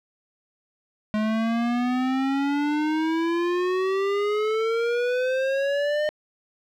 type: exponential sweep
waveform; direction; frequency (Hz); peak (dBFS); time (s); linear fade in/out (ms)
square; up; 212 to 610; -22; 1.14-6.09; 0
effects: low-pass 3000 Hz 12 dB/octave + 9-bit